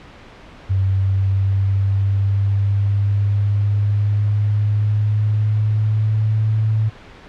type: tone with pitch glide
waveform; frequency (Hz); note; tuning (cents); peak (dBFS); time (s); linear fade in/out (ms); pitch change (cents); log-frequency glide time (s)
sine; 96 to 109.01; G2 to A2; -36 to -16; -14; 0.69-6.9; 20; +220; 0.8-6.6
effects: pink hiss -41 dBFS RMS until 7.28 s + low-pass 3000 Hz 12 dB/octave